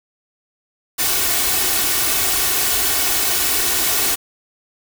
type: noise with comb filter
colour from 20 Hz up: white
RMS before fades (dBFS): -18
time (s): 0.98-4.16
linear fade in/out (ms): 20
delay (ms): 2.7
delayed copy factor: +0.65
effects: none